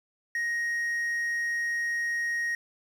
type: tone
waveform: triangle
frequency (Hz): 1875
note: A#6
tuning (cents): +10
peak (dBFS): -25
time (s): 0.35-2.55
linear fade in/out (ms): 2
effects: 9-bit